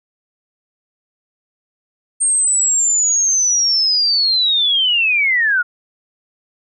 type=linear sweep; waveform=sine; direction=down; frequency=8650 to 1400 Hz; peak=-12 dBFS; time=2.2-5.63 s; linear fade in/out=20 ms; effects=none